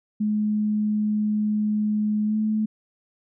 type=tone with pitch glide; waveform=sine; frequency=211.6 to 215.7 Hz; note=G#3 to A3; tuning=+33 to -34 cents; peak=-20 dBFS; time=0.2-2.66 s; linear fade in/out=10 ms; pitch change=+33 cents; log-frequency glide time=2.25-2.36 s; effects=none